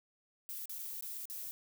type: noise with dropouts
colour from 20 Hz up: violet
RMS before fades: -43 dBFS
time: 0.49-1.51 s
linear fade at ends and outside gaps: 0 ms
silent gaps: 0.656-0.695 / 0.785-0.789 / 1.009-1.024 / 1.255-1.299 s
effects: none